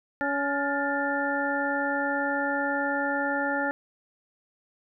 harmonic tone with a mistuned harmonic, 281.8 Hz, C#4, 29 cents sharp, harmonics 1 / 2 / 3 / 5 / 6, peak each -31 / -31 / -31 / -31 / -31 dBFS, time 0.21-3.71 s, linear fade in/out 0 ms, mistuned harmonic 6, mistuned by +74 cents, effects none

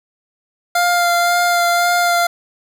25% pulse tone with vibrato, 698.5 Hz, F5, in tune, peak -9 dBFS, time 0.75-2.27 s, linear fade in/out 5 ms, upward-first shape sine, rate 1.9 Hz, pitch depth 13 cents each way, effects none

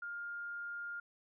sine tone, 1409 Hz, F6, 15 cents sharp, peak -40 dBFS, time 0.02-1 s, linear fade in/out 5 ms, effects none

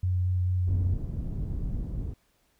sine tone with vibrato, 91 Hz, F#2, 28 cents flat, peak -23 dBFS, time 0.03-0.94 s, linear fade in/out 5 ms, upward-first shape sine, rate 4.5 Hz, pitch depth 12 cents each way
pink low-pass noise, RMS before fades -32 dBFS, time 0.67-2.14 s, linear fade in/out 10 ms, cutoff 170 Hz, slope 12 dB/octave
effects pink hiss -69 dBFS RMS until 2.59 s

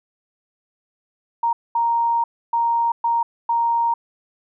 sine tone bursts at uneven times, 932.3 Hz, A#5, in tune, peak -16 dBFS, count 5, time 1.43-1.53 / 1.75-2.24 / 2.53-2.92 / 3.04-3.23 / 3.49-3.94 s, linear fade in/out 5 ms, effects none

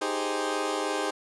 20% pulse chord, Ab major seventh, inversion second, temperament equal, 311.1 / 392 / 415.3 / 523.3 Hz, Eb4 / G4 / Ab4 / C5, 0 / 0 / 0 / 0 cents, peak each -28 dBFS, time 0.01-1.11 s, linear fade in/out 10 ms, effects resampled to 24000 Hz

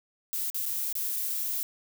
violet noise with dropouts, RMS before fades -31 dBFS, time 0.33-1.63 s, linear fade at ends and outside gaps 0 ms, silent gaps 0.501-0.545 / 0.656-0.661 / 0.927-0.953 s, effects none

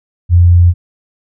sine tone, 87.31 Hz, F2, in tune, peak -3 dBFS, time 0.29-0.74 s, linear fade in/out 50 ms, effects none

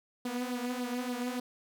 sawtooth tone with flanger, 246.9 Hz, B3, in tune, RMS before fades -35 dBFS, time 0.25-1.4 s, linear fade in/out 5 ms, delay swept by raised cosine 0.21 to 4.51 ms, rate 3.5 Hz, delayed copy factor +0.65, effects none

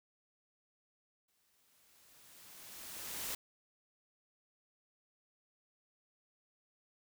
white noise with exponential growth, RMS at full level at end -39 dBFS, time 1.28-3.35 s, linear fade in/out 5 ms, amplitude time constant 450 ms, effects none

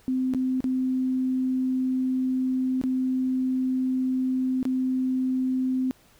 sine tone with dropouts, 258.2 Hz, C4, 23 cents flat, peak -22 dBFS, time 0.08-5.91 s, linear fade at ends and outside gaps 0 ms, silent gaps 0.337-0.347 / 0.605-0.642 / 2.814-2.838 / 4.629-4.653 s, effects pink hiss -58 dBFS RMS until 6.19 s

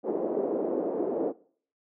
white band-pass noise, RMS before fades -29 dBFS, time 0.03-1.33 s, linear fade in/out 50 ms, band 290 to 500 Hz, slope 24 dB/octave, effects noise-tail reverb RT60 0.5 s tail -20 dB re dry

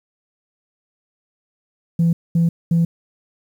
sine tone bursts, 167.7 Hz, E3, 30 cents sharp, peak -11 dBFS, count 3, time 1.99-2.85 s, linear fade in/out 5 ms, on 140 ms, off 220 ms, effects tanh soft clip ceiling -10 dBFS + 8-bit

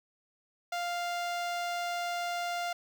sawtooth tone with notch filter, 698.5 Hz, F5, in tune, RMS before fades -34 dBFS, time 0.72-2.73 s, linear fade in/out 5 ms, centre 11000 Hz, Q 0.91, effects none

